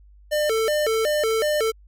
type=tone with vibrato; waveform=square; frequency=517 Hz; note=C5; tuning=21 cents flat; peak=-20 dBFS; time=0.31-1.72 s; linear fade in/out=20 ms; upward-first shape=square; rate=2.7 Hz; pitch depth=260 cents each way; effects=added 50 Hz sine -47 dBFS peak until 1.87 s